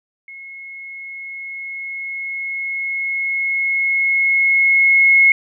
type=tone with level ramp; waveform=sine; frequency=2172 Hz; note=C#7; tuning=36 cents flat; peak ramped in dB=-33 to -7 dBFS; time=0.28-5.32 s; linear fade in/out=2 ms; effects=none